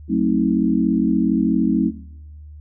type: chord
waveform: sine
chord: F# diminished seventh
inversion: none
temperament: just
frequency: 185 / 222 / 266.4 / 319.7 Hz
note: F#3 / A3 / C4 / Eb4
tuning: 0 / +16 / +31 / +47 cents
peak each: -21 dBFS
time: 0.08-1.92 s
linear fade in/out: 50 ms
effects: noise-tail reverb RT60 1.0 s tail -20 dB re dry + added 75 Hz sine -36 dBFS peak until 2.6 s